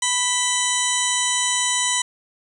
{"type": "harmonic tone with a mistuned harmonic", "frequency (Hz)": 987.8, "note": "B5", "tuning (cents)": 0, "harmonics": [1, 2, 3, 4, 6, 7, 8, 9], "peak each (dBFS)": [-27, -27, -27, -27, -27, -27, -27, -27], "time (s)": [0.02, 2.02], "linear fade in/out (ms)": 5, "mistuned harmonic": 3, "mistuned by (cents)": 51, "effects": ["8-bit"]}